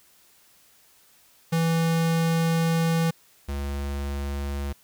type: tone pair in turn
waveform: square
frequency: 164.81 / 70.3 Hz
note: E3 / C#2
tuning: 0 / +25 cents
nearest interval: octave + minor third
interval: 1475 cents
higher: first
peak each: -21 / -28 dBFS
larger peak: first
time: 1.52-3.11 / 3.48-4.73 s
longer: first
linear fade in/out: 10 ms
effects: white hiss -58 dBFS RMS until 4.83 s